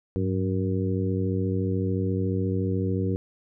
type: harmonic tone with a mistuned harmonic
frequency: 94 Hz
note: F#2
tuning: 28 cents sharp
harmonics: 1 / 2 / 3 / 4 / 5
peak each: -26 / -29 / -31 / -32 / -33 dBFS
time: 0.16-3.16 s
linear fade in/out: 0 ms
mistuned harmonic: 1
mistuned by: +90 cents
effects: none